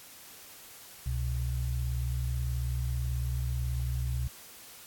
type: tone pair together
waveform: sine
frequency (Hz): 65.7 / 124.03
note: C2 / B2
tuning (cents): +8 / +8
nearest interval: major seventh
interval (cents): 1100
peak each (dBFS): -30 / -33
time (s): 1.06-4.28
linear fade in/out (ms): 5
effects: white hiss -50 dBFS RMS until 4.86 s + AAC 64 kbps